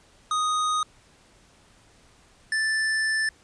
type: tone pair in turn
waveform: square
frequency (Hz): 1244.5 / 1760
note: D#6 / A6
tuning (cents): 0 / 0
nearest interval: tritone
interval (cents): 600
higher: second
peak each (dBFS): -23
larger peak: neither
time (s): 0.31-0.83 / 2.52-3.29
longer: second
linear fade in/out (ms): 2
effects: pink hiss -57 dBFS RMS until 3.43 s + resampled to 22050 Hz